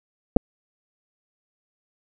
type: clicks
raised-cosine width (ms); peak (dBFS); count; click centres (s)
2; -3; 2; 0.364 / 0.368
effects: none

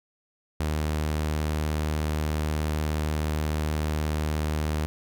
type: tone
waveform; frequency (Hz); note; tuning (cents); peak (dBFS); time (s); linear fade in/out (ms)
sawtooth; 76.6; D#2; -27; -21; 0.6-4.86; 0
effects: none

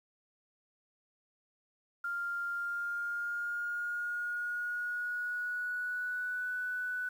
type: tone with pitch glide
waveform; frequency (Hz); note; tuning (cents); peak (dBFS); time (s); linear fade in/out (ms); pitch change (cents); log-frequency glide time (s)
sine; 1396.9 to 1488.5; F6 to F#6; 0 to +10; -33; 2.04-7.09; 5; +110; 2.53-6.51
effects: 10-bit

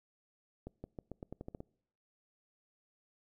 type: accelerating click train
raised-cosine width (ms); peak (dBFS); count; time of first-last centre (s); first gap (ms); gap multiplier
2; -30; 10; 0.67-1.604; 170; 0.87
effects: noise-tail reverb RT60 0.7 s tail -25 dB re dry

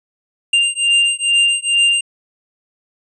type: beating tone pair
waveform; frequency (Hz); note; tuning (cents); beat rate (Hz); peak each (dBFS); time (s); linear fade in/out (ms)
square; 2792 / 2794.3; F7 / F7; -1 / 0; 2.3; -16; 0.53-2.01; 5
effects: resampled to 22050 Hz

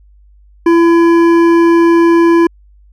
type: tone with hard clipping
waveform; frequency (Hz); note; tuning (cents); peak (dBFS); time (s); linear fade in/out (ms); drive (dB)
sine; 336.7; E4; +37; -7; 0.66-2.47; 5; 11
effects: added 50 Hz sine -41 dBFS peak until 2.92 s

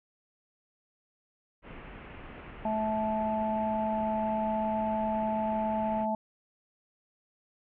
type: low-pass noise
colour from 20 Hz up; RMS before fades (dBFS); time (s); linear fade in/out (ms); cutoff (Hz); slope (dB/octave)
pink; -46; 1.62-6.07; 50; 2800; 48
type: harmonic tone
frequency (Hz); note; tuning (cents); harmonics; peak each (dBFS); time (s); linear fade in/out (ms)
217.5; A3; -20; 1 / 3 / 4; -32 / -32 / -31; 2.65-6.15; 2
effects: none

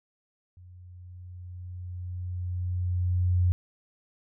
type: tone with level ramp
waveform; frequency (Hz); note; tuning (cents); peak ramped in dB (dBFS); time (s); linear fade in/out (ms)
sine; 89.8; F2; +49; -47 to -19; 0.57-3.52; 0
effects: none

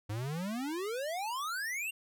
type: exponential sweep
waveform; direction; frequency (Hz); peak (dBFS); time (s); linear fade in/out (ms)
square; up; 99.7 to 2835; -35; 0.09-1.91; 10
effects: none

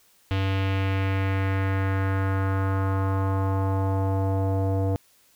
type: tone with low-pass filter sweep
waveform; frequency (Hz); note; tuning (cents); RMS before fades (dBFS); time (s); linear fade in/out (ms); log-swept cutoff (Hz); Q
square; 96.5; G2; -27; -24; 0.31-4.96; 0; 3100 to 610; 2.2
effects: white hiss -60 dBFS RMS until 5.35 s

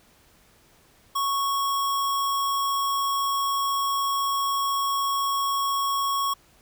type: tone with sample-and-hold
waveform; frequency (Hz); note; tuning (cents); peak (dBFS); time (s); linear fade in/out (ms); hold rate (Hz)
sine; 1107; C#6; -3; -22; 1.15-6.34; 10; 4410
effects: pink hiss -58 dBFS RMS until 6.61 s

